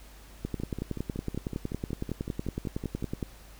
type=two click trains; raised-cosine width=3 ms; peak=-22 / -18 dBFS; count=14 / 31; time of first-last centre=0.6-3.025 / 0.45-3.228 s; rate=5.36 / 10.8 Hz; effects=added 50 Hz sine -49 dBFS peak until 3.59 s + pink hiss -54 dBFS RMS until 3.59 s